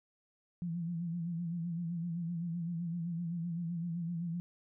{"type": "tone with vibrato", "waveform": "sine", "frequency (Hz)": 170, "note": "F3", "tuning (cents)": -46, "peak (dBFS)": -34, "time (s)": [0.62, 4.4], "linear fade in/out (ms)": 0, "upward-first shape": "sine", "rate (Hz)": 7.8, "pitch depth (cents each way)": 65, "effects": []}